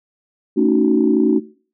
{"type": "chord", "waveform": "sine", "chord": "D# half-diminished seventh", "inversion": "second", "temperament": "just", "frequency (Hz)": [224, 280, 311.1, 373.4], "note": ["A3", "C#4", "D#4", "F#4"], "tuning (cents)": [31, 18, 0, 16], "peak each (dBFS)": -17, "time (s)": [0.56, 1.4], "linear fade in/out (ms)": 20, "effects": ["noise-tail reverb RT60 0.4 s tail -19 dB re dry", "tanh soft clip ceiling -2 dBFS"]}